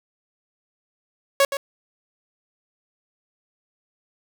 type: tone with echo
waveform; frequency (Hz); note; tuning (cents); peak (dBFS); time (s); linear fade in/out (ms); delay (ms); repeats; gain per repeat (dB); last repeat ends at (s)
sawtooth; 554.4; C#5; 0; -10; 1.4-1.45; 2; 120; 1; -10; 1.57
effects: none